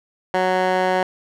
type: tone with band-pass filter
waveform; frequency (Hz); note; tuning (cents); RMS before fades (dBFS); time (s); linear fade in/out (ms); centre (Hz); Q
15% pulse; 185; F#3; 0; -19; 0.34-1.03; 2; 1000; 1
effects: none